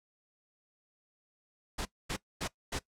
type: noise bursts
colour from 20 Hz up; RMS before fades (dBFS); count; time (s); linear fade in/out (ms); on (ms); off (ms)
pink; -35; 4; 1.78-2.792; 10; 73; 240
effects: noise-tail reverb RT60 0.1 s tail -19 dB re dry + low-pass 9000 Hz 12 dB/octave